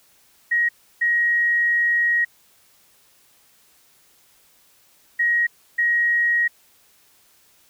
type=tone bursts at uneven times; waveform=sine; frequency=1890 Hz; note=A#6; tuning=23 cents sharp; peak=-16 dBFS; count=4; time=0.51-0.69 / 1.01-2.25 / 5.19-5.47 / 5.78-6.48 s; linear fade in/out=10 ms; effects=white hiss -57 dBFS RMS until 7.69 s